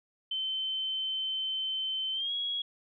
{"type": "tone with pitch glide", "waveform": "sine", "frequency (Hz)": [3080, 3320], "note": ["G7", "G#7"], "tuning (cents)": [-31, -1], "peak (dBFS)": -30, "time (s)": [0.31, 2.62], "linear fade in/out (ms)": 5, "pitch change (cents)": 130, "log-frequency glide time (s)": [2.13, 2.32], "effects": []}